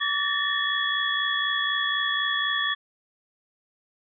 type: tone cluster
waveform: sine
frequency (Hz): 1150 / 1766 / 1830 / 3362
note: D6 / A6 / A#6 / G#7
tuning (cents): -37 / +6 / -32 / +20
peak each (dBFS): -30 / -27 / -31 / -27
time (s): 0-2.75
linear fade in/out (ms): 20
effects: none